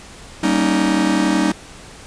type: chord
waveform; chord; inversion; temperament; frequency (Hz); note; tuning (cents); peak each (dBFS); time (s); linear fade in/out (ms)
45% pulse; Eb dominant seventh; first; just; 194.45 / 233.3 / 280 / 311.1; G3 / Bb3 / Db4 / Eb4; -14 / +2 / +18 / 0; -20 / -23 / -21 / -18; 0.43-1.52; 5
effects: pink hiss -39 dBFS RMS until 2.06 s + resampled to 22050 Hz